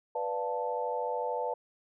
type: chord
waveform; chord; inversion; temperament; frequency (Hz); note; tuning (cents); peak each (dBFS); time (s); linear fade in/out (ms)
sine; B half-diminished seventh; none; equal; 493.9 / 587.3 / 698.5 / 880; B4 / D5 / F5 / A5; 0 / 0 / 0 / 0; -34 / -37 / -39 / -34; 0.15-1.54; 5
effects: none